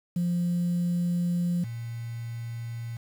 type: tone pair in turn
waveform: sine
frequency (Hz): 174.61 / 116.54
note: F3 / A#2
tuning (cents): 0 / 0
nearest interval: perfect fifth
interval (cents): 700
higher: first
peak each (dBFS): -22 / -32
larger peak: first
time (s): 0.16-1.64 / 1.64-2.97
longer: first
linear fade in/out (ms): 5
effects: tanh soft clip ceiling -21 dBFS + 8-bit